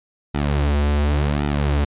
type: tone with flanger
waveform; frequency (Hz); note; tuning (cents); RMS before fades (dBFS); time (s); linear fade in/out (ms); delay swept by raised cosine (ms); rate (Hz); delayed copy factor
sawtooth; 72.7; D2; -17; -19; 0.34-1.85; 10; 1.8 to 7.5; 0.9; -0.9
effects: resampled to 8000 Hz